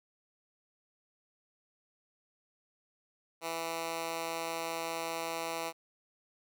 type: tone with high-pass filter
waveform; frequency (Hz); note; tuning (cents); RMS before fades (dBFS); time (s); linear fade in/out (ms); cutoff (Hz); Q
10% pulse; 165.1; E3; +3; -37; 3.41-5.73; 50; 490; 0.61
effects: none